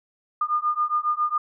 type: beating tone pair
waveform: sine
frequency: 1211 / 1218.3 Hz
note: D#6 / D#6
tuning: -47 / -37 cents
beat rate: 7.3 Hz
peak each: -24 dBFS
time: 0.41-1.38 s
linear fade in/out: 5 ms
effects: none